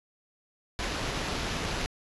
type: noise with sample-and-hold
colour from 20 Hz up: pink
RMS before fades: -32 dBFS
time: 0.79-1.86 s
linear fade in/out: 0 ms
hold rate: 8820 Hz
effects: resampled to 24000 Hz